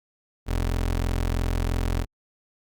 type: tone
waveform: 25% pulse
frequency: 43.04 Hz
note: F1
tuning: 25 cents flat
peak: -19 dBFS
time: 0.46-2.06 s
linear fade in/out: 50 ms
effects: Opus 48 kbps